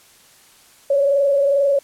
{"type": "tone with frequency modulation", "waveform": "sine", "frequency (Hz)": 560, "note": "C#5", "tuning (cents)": 18, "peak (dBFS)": -13, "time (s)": [0.9, 1.79], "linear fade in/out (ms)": 5, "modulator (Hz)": 22.4, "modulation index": 0.64, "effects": ["white hiss -50 dBFS RMS until 1.83 s", "low-pass 12000 Hz 12 dB/octave"]}